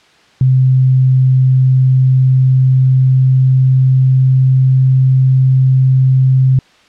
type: tone with pitch glide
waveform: sine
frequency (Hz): 130 to 130.98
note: C3 to C3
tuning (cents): -11 to +2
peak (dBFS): -6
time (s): 0.41-6.59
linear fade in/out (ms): 2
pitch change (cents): +13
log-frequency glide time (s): 1.39-5.05
effects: white hiss -47 dBFS RMS until 6.88 s + low-pass 4000 Hz 12 dB/octave